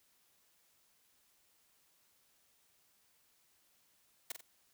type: noise with echo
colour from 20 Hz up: white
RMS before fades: -39 dBFS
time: 4.3-4.32 s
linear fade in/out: 5 ms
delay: 45 ms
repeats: 2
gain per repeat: -7 dB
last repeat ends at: 4.41 s
effects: white hiss -72 dBFS RMS until 4.73 s